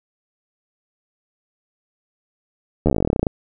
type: slowing click train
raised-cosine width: 2 ms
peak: -4 dBFS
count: 19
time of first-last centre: 2.86-3.268 s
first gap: 12 ms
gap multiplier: 1.07
effects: none